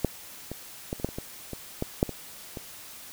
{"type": "clicks", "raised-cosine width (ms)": 2, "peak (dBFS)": [-9, -21, -16, -27, -12, -25, -19, -21, -14, -7, -20, -22], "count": 12, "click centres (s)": [0.047, 0.516, 0.929, 0.999, 1.046, 1.089, 1.185, 1.533, 1.824, 2.029, 2.093, 2.572], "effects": ["white hiss -45 dBFS RMS until 3.12 s"]}